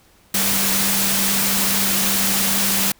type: tone in noise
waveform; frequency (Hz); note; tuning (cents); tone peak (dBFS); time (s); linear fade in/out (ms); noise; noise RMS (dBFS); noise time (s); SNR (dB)
sine; 196; G3; 0; -26; 0.34-2.92; 5; white; -19; 0.34-2.92; -10
effects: pink hiss -54 dBFS RMS until 2.99 s